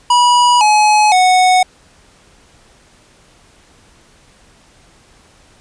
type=tone with pitch steps; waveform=square; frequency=973 / 847 / 737.4 Hz; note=B5 / G#5 / F#5; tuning=-26 / +34 / -6 cents; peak=-8 dBFS; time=0.1-1.63 s; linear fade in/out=5 ms; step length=510 ms; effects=pink hiss -48 dBFS RMS until 5.6 s + resampled to 22050 Hz